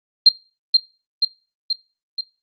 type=tone with echo; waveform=sine; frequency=4184 Hz; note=C8; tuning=1 cent flat; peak=-4 dBFS; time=0.26-0.29 s; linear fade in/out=5 ms; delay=480 ms; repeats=4; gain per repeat=-4 dB; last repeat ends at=2.21 s; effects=noise-tail reverb RT60 0.3 s tail -17 dB re dry + Opus 24 kbps